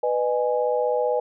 sine chord, G# minor, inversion first, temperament equal with one note detuned, 493.9 / 609.4 / 830.6 Hz, B4 / D#5 / G#5, 0 / -36 / 0 cents, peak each -22 / -25 / -27 dBFS, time 0.03-1.2 s, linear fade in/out 5 ms, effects none

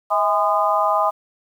harmonic tone with a mistuned harmonic, 204.6 Hz, G#3, 26 cents flat, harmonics 3 / 4 / 5 / 6, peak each -21 / -21 / -21 / -21 dBFS, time 0.1-1.11 s, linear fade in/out 20 ms, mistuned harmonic 3, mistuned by +75 cents, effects 8-bit

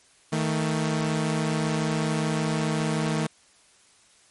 sawtooth tone pair together, 157.54 / 222.8 Hz, D#3 / A3, +22 / +22 cents, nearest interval tritone, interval 600 cents, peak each -21 / -24 dBFS, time 0.32-3.27 s, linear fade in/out 10 ms, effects white hiss -58 dBFS RMS until 4.3 s + MP3 48 kbps

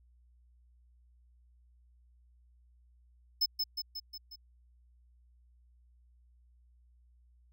square tone with echo, 5210 Hz, E8, 21 cents flat, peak -26 dBFS, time 3.41-3.46 s, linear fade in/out 10 ms, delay 180 ms, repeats 5, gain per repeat -4 dB, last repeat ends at 4.36 s, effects added 60 Hz sine -61 dBFS peak until 7.52 s

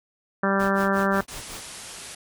harmonic tone, 196 Hz, G3, in tune, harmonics 1 / 2 / 3 / 4 / 5 / 6 / 7 / 8 / 9, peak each -24 / -28 / -27 / -32 / -31 / -29 / -29 / -29 / -33 dBFS, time 0.43-1.21 s, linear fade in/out 5 ms
pink noise with tremolo, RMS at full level -37 dBFS, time 0.59-1.62 s, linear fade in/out 10 ms, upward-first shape sine, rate 5.5 Hz, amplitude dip 100%
white low-pass noise, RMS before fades -40 dBFS, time 1.28-2.15 s, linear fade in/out 5 ms, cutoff 11000 Hz, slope 96 dB/octave
effects none

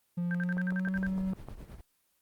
triangle tone with pitch glide, 174.61 to 189.32 Hz, F3 to F#3, 0 to +40 cents, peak -27 dBFS, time 0.17-1.34 s, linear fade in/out 10 ms, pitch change +140 cents, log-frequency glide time 0.31-0.96 s
sine tone bursts, 1575 Hz, G6, 8 cents sharp, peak -34 dBFS, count 9, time 0.31-1.066 s, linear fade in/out 0 ms, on 36 ms, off 54 ms
click train, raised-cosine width 1 ms, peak -29 dBFS, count 7, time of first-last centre 0.57-1.486 s, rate 6.55 Hz
brown noise with tremolo, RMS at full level -42 dBFS, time 0.95-1.81 s, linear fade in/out 2 ms, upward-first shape triangle, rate 9.4 Hz, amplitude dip 70%
effects white hiss -73 dBFS RMS until 2.21 s + Opus 24 kbps

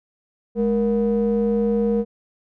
triangle ring-modulated tone, 129.8 Hz, C3, 13 cents flat, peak -12 dBFS, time 0.55-2.05 s, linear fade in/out 50 ms, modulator 340 Hz, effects none

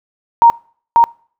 sine tone with echo, 932.3 Hz, A#5, in tune, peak -3 dBFS, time 0.42-0.5 s, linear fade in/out 0 ms, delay 540 ms, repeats 1, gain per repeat -2 dB, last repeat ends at 1.04 s, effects noise-tail reverb RT60 0.5 s tail -25 dB re dry

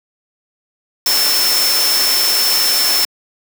sine tone in noise, 5330 Hz, E8, 18 cents sharp, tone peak -14 dBFS, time 1.06-3.05 s, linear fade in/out 2 ms, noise white, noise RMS -17 dBFS, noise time 1.06-3.05 s, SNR 0 dB, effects high-pass 300 Hz 12 dB/octave

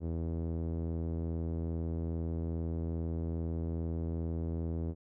sawtooth tone with low-pass filter, 82.41 Hz, E2, in tune, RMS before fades -35 dBFS, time 0-4.95 s, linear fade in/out 50 ms, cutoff 410 Hz, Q 1.2, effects none

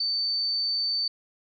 sine tone, 4554 Hz, C#8, 46 cents sharp, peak -24 dBFS, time 0-1.08 s, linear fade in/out 5 ms, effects none

